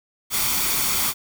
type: noise with comb filter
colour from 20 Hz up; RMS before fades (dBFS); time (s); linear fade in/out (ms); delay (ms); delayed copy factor
white; -22; 0.3-1.14; 50; 0.88; +0.5
effects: none